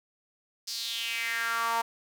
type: tone with high-pass filter sweep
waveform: sawtooth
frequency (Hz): 230.4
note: A#3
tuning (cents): -20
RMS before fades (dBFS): -31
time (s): 0.67-1.82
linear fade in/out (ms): 10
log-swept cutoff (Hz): 5100 to 870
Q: 4.3
effects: none